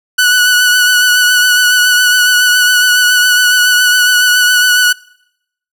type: tone with vibrato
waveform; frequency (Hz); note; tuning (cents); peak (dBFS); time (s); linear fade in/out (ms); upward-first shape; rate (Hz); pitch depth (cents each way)
sawtooth; 1480; F#6; 0; -3; 0.18-4.93; 10; triangle; 7.2; 29
effects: noise-tail reverb RT60 0.8 s tail -25 dB re dry